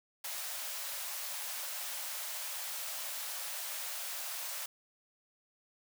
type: high-pass noise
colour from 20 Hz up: white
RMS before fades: -40 dBFS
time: 0.24-4.66 s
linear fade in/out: 5 ms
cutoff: 530 Hz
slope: 96 dB/octave
effects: none